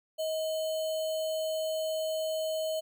sine tone with sample-and-hold, 633 Hz, D#5, 30 cents sharp, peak -29 dBFS, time 0.18-2.81 s, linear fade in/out 20 ms, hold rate 3675 Hz, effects none

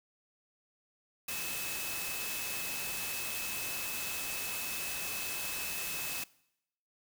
sine tone in noise, 2592 Hz, E7, 30 cents flat, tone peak -42 dBFS, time 1.28-6.24 s, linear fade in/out 5 ms, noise white, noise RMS -38 dBFS, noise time 1.28-6.24 s, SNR -7 dB, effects noise-tail reverb RT60 0.8 s tail -22 dB re dry

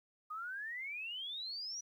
sine exponential sweep, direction up, 1217 to 5920 Hz, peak -40 dBFS, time 0.3-1.81 s, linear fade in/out 10 ms, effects 12-bit

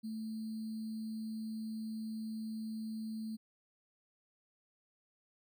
sine tone with sample-and-hold, 220 Hz, A3, in tune, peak -38 dBFS, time 0.03-3.37 s, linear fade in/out 20 ms, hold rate 4410 Hz, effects none

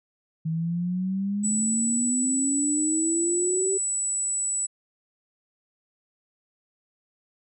sine exponential sweep, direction up, 158.6 to 391.2 Hz, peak -24 dBFS, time 0.45-3.78 s, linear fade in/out 10 ms
sine tone, 7902 Hz, B8, in tune, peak -24 dBFS, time 1.43-4.67 s, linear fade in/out 20 ms
effects none

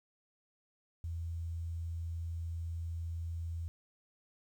sine tone, 83.5 Hz, E2, 23 cents sharp, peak -36 dBFS, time 1.04-3.68 s, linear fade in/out 0 ms, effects 11-bit

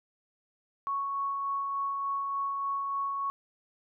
sine tone with tremolo, 1108.7 Hz, C#6, in tune, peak -28 dBFS, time 0.87-3.3 s, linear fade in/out 0 ms, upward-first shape sine, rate 3.4 Hz, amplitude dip 25%, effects none

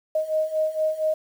sine beating tone pair, 622.3 / 626.6 Hz, D#5 / D#5, 0 / +12 cents, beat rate 4.3 Hz, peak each -26 / -23 dBFS, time 0.15-1.14 s, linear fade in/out 5 ms, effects 8-bit

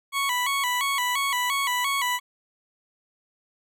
20% pulse tone with vibrato, 1046.5 Hz, C6, in tune, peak -18 dBFS, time 0.12-2.2 s, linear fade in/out 50 ms, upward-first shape square, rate 2.9 Hz, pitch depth 100 cents each way, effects none

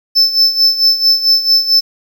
triangle tone with tremolo, 5274 Hz, E8, in tune, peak -4 dBFS, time 0.15-1.81 s, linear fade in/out 20 ms, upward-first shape sine, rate 4.5 Hz, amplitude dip 75%, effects 7-bit

